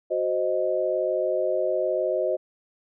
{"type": "chord", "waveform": "sine", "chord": "C diminished", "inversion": "second", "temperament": "equal", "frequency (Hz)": [370, 523.3, 622.3], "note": ["Gb4", "C5", "Eb5"], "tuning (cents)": [0, 0, 0], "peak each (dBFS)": [-28, -26, -25], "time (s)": [0.1, 2.37], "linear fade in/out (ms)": 20, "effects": []}